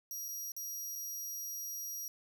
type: tone with dropouts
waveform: 20% pulse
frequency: 5730 Hz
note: F8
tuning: 44 cents sharp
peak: -34 dBFS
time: 0.11-2.08 s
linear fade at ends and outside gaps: 1 ms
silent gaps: 0.283-0.287 / 0.519-0.565 / 0.955-0.958 s
effects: none